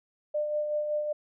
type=tone with tremolo; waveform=sine; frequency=599 Hz; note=D5; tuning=34 cents sharp; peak=-25 dBFS; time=0.34-1.13 s; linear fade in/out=10 ms; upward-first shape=sine; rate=5.3 Hz; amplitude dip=40%; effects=none